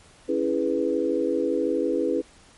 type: chord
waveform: sine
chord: C# minor seventh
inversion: none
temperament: equal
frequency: 277.2 / 329.6 / 415.3 / 493.9 Hz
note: C#4 / E4 / G#4 / B4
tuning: 0 / 0 / 0 / 0 cents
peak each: -28 / -26 / -27 / -26 dBFS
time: 0.28-2.22 s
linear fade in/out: 20 ms
effects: pink hiss -53 dBFS RMS until 2.57 s + MP3 48 kbps